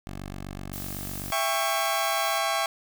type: tone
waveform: 10% pulse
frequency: 47.92 Hz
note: G1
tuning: 39 cents flat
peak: -27 dBFS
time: 0.07-1.32 s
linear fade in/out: 0 ms
type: noise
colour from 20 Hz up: blue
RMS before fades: -38 dBFS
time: 0.73-2.38 s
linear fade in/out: 0 ms
type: chord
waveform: sawtooth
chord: C# diminished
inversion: first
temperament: just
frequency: 665.2 / 798.3 / 1108.7 Hz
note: E5 / G5 / C#6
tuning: +16 / +31 / 0 cents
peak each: -25 dBFS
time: 1.32-2.66 s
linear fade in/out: 2 ms
effects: none